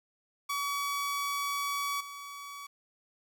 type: tone with level steps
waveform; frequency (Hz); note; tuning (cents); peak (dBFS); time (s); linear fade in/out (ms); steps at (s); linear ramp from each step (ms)
sawtooth; 1136; C#6; +42; -27 / -38; 0.49-2.67; 10; 2; 10
effects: 10-bit